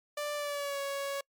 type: tone with pitch glide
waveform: sawtooth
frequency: 589 to 557.5 Hz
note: D5 to C#5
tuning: +5 to +10 cents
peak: -29 dBFS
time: 0.17-1.21 s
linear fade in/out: 5 ms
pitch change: -95 cents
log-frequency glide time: 0.35-0.8 s
effects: noise-tail reverb RT60 0.1 s tail -26 dB re dry + MP3 96 kbps